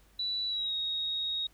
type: tone with pitch glide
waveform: sine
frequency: 3951 to 3762 Hz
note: B7 to A#7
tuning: 0 to +15 cents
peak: -30 dBFS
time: 0.19-1.47 s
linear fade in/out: 5 ms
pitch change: -85 cents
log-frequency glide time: 0.47-0.74 s
effects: added 50 Hz sine -61 dBFS peak until 1.53 s + pink hiss -65 dBFS RMS until 1.53 s